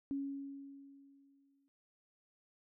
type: tone with exponential decay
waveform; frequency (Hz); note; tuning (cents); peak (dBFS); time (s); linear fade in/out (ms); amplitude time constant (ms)
sine; 277.2; C#4; 0; -34; 0.11-1.68; 0; 340
effects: none